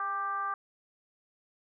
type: tone with frequency modulation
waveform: sine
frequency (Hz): 1183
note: D6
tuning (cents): +12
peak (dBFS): -30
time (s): 0-0.54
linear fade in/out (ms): 2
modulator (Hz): 387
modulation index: 0.72
effects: none